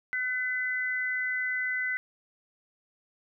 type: tone pair together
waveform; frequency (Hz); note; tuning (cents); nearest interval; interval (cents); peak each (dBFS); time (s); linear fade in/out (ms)
sine; 1509 / 2013; F#6 / B6; +34 / +33; perfect fourth; 499; -32 / -29; 0.13-1.97; 0
effects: none